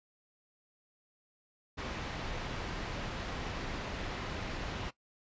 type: low-pass noise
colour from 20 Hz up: pink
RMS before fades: -39 dBFS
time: 1.77-4.91 s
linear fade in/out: 20 ms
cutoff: 3700 Hz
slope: 12 dB/octave
effects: noise-tail reverb RT60 0.1 s tail -18 dB re dry + resampled to 16000 Hz